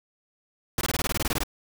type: noise bursts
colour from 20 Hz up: pink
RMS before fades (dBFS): -26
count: 13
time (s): 0.78-1.435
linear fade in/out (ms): 2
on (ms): 31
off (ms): 21
effects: none